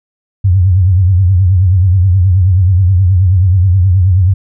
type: tone with vibrato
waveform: sine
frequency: 92.5 Hz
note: F#2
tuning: in tune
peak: -5 dBFS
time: 0.44-4.34 s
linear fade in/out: 10 ms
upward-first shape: triangle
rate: 9.4 Hz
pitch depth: 150 cents each way
effects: none